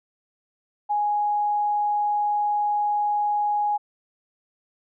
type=tone; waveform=sine; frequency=830.6 Hz; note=G#5; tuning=in tune; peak=-20 dBFS; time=0.89-3.78 s; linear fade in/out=20 ms; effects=none